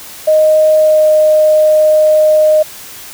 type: tone with pitch glide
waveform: sine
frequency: 621 to 616.7 Hz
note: D#5 to D#5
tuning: -3 to -16 cents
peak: -5 dBFS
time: 0.27-2.63 s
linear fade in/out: 10 ms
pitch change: -13 cents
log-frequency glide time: 0.74-1.12 s
effects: white hiss -31 dBFS RMS until 3.13 s